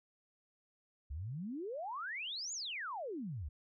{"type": "exponential two-way sweep", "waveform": "sine", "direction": "up then down", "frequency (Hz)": [63.8, 7110, 63.8], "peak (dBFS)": -39, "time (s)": [1.1, 3.49], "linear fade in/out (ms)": 10, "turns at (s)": 2.53, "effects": []}